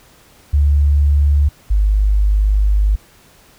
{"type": "tone pair in turn", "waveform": "sine", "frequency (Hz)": [72.1, 50.98], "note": ["D2", "G#1"], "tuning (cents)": [-31, -31], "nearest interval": "tritone", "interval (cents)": 600, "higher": "first", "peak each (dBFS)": [-9, -10], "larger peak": "first", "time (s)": [[0.53, 1.49], [1.7, 2.96]], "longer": "second", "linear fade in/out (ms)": 10, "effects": ["pink hiss -48 dBFS RMS until 3.58 s"]}